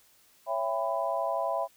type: chord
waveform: sine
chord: C# half-diminished seventh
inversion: none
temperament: just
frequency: 554.4 / 665.2 / 798.3 / 997.9 Hz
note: C#5 / E5 / G5 / B5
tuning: 0 / +16 / +31 / +18 cents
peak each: -34 / -30 / -35 / -33 dBFS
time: 0.46-1.68 s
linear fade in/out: 50 ms
effects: white hiss -62 dBFS RMS until 1.76 s